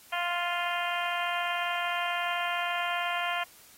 harmonic tone with a mistuned harmonic, 349.2 Hz, F4, in tune, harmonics 2 / 3 / 4 / 5 / 6 / 7 / 8 / 9, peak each -33 / -35 / -36 / -37 / -38 / -38 / -39 / -40 dBFS, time 0.12-3.44 s, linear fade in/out 10 ms, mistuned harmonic 7, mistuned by +17 cents, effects white hiss -55 dBFS RMS until 3.77 s + AAC 48 kbps

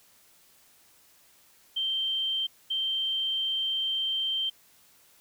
sine tone pair in turn, 3136 / 3136 Hz, G7 / G7, 0 / 0 cents, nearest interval unison, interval 0 cents, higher neither, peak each -26 / -26 dBFS, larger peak neither, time 1.76-2.47 / 2.7-4.5 s, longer second, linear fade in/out 10 ms, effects white hiss -60 dBFS RMS until 5.2 s

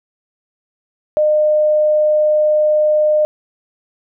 sine tone, 608 Hz, D#5, 40 cents flat, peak -10 dBFS, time 1.17-3.25 s, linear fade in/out 0 ms, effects none

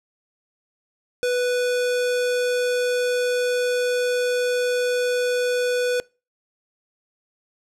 square tone, 493.9 Hz, B4, in tune, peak -20 dBFS, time 1.23-6 s, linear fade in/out 0 ms, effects noise-tail reverb RT60 0.3 s tail -24 dB re dry + low-pass 10000 Hz 12 dB/octave

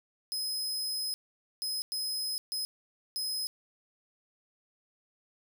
sawtooth tone bursts at uneven times, 5080 Hz, D#8, 35 cents sharp, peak -29 dBFS, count 5, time 0.32-1.14 / 1.62-1.82 / 1.92-2.38 / 2.52-2.65 / 3.16-3.47 s, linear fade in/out 0 ms, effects none

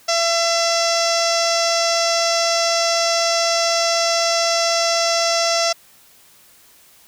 sawtooth tone with low-pass filter, 673 Hz, E5, 36 cents sharp, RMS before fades -18 dBFS, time 0.08-5.73 s, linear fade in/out 10 ms, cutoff 5700 Hz, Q 6.2, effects white hiss -50 dBFS RMS until 7.07 s

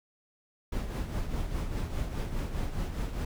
brown noise with tremolo, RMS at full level -30 dBFS, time 0.72-3.25 s, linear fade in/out 5 ms, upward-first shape triangle, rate 4.9 Hz, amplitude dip 60%, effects none

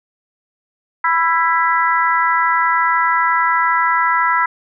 harmonic tone with a mistuned harmonic, 329.6 Hz, E4, in tune, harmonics 3 / 4 / 5 / 6, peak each -16 / -17 / -21 / -20 dBFS, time 1.04-4.46 s, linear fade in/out 5 ms, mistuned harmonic 4, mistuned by +21 cents, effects none

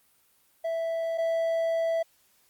triangle tone pair in turn, 659.3 / 659.3 Hz, E5 / E5, 0 / 0 cents, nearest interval unison, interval 0 cents, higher neither, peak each -25 / -22 dBFS, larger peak second, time 0.64-1.18 / 1.18-2.03 s, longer second, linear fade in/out 10 ms, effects white hiss -65 dBFS RMS until 2.49 s + Opus 32 kbps

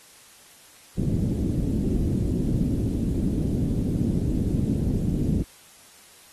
white low-pass noise, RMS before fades -24 dBFS, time 0.97-5.43 s, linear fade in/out 10 ms, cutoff 280 Hz, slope 24 dB/octave, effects white hiss -51 dBFS RMS until 6.32 s + AAC 32 kbps

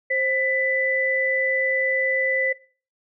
sine tone pair together, 527.3 / 1991 Hz, C5 / B6, +13 / +14 cents, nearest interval octave + major seventh, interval 2301 cents, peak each -25 / -21 dBFS, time 0.1-2.53 s, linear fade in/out 10 ms, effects noise-tail reverb RT60 0.4 s tail -19 dB re dry

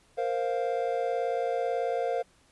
triangle chord, Bb suspended second, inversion none, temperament just, 466.2 / 524.4 / 699.2 Hz, Bb4 / C5 / F5, 0 / +4 / +2 cents, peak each -29 dBFS, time 0.17-2.23 s, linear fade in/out 20 ms, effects pink hiss -63 dBFS RMS until 2.51 s + resampled to 24000 Hz

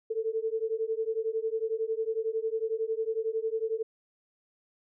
sine beating tone pair, 440 / 451 Hz, A4 / A4, 0 / +43 cents, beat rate 11 Hz, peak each -31 dBFS, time 0.1-3.83 s, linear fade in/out 10 ms, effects none

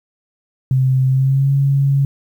sine tone with pitch glide, 130.81 to 138.59 Hz, C3 to C#3, 0 to 0 cents, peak -11 dBFS, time 0.71-2.05 s, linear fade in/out 2 ms, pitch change +100 cents, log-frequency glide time 1.07-1.52 s, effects 8-bit

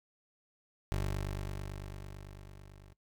20% pulse tone with level ramp, 49 Hz, G1, in tune, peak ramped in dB -26 to -49 dBFS, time 0.92-2.93 s, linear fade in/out 0 ms, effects noise-tail reverb RT60 0.1 s tail -18 dB re dry

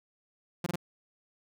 sawtooth tone bursts, 174.61 Hz, F3, in tune, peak -25 dBFS, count 3, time 0.64-0.758 s, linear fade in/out 5 ms, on 24 ms, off 23 ms, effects none

